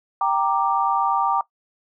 sine chord, G minor, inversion none, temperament equal with one note detuned, 784 / 932.3 / 1180.1 Hz, G5 / Bb5 / D6, 0 / 0 / +8 cents, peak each -22 dBFS, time 0.21-1.41 s, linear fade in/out 2 ms, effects noise-tail reverb RT60 0.1 s tail -18 dB re dry

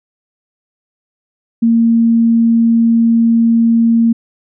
sine tone, 230 Hz, A#3, 23 cents flat, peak -7 dBFS, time 1.62-4.13 s, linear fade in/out 10 ms, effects none

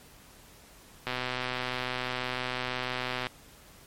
click train, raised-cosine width 0.3 ms, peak -15 dBFS, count 278, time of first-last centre 1.07-3.268 s, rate 126 Hz, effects pink hiss -54 dBFS RMS until 3.86 s + MP3 64 kbps

